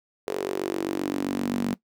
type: tone with high-pass filter sweep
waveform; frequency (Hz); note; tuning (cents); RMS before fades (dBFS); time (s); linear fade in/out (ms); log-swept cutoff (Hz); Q
sawtooth; 47.65; G1; -48; -28; 0.27-1.74; 0; 430 to 220; 5.2
effects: noise-tail reverb RT60 0.1 s tail -18 dB re dry